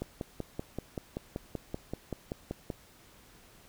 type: click train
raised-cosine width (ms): 2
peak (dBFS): -21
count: 15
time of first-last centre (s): 0.02-2.702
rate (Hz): 5.22
effects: pink hiss -58 dBFS RMS until 3.68 s